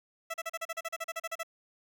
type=tone bursts; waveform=15% pulse; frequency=659.3 Hz; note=E5; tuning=in tune; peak=-27 dBFS; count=15; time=0.3-1.433 s; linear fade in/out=10 ms; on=41 ms; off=37 ms; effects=none